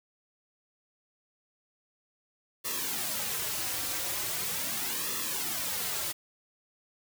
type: noise with flanger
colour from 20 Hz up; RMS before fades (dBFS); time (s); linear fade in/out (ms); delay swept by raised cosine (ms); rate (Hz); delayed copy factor
white; -33; 2.64-6.13; 20; 1.3 to 4.8; 0.4; -0.75
effects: none